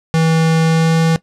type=tone with pitch glide; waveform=square; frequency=162 to 163.13 Hz; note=E3 to E3; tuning=-30 to -18 cents; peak=-11 dBFS; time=0.14-1.16 s; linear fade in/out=0 ms; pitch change=+12 cents; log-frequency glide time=0.63-0.97 s; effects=noise-tail reverb RT60 0.1 s tail -17 dB re dry + low-pass 8000 Hz 12 dB/octave